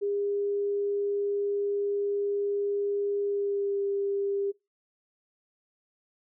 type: tone with pitch glide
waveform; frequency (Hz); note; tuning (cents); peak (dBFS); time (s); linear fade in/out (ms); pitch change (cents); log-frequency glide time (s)
sine; 404.8 to 399; G#4 to G4; -44 to +31; -26; 0.01-4.52; 20; -25; 3.24-3.81
effects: noise-tail reverb RT60 0.2 s tail -21 dB re dry